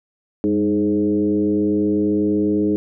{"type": "tone with frequency modulation", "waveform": "sine", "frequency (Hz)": 311.1, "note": "D#4", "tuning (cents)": 0, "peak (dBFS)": -15, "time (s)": [0.44, 2.76], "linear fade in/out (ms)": 0, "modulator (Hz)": 108, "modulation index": 1.1, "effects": []}